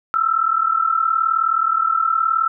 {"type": "tone pair together", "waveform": "sine", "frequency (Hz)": [1307, 1346.1], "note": ["E6", "E6"], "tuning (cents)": [-15, 36], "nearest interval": "minor second", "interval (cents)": 51, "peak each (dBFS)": -18, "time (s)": [0.14, 2.48], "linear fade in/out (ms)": 0, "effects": []}